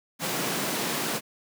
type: high-pass noise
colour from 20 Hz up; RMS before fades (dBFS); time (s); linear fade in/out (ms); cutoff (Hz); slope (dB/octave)
pink; -29; 0.19-1.21; 50; 160; 24
effects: none